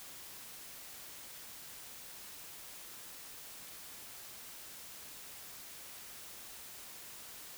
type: silence
effects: white hiss -50 dBFS RMS until 7.57 s